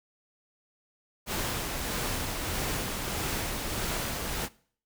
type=noise with tremolo; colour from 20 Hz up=pink; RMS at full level=-31 dBFS; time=1.26-4.49 s; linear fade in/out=50 ms; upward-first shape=sine; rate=1.6 Hz; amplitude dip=30%; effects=noise-tail reverb RT60 0.5 s tail -21 dB re dry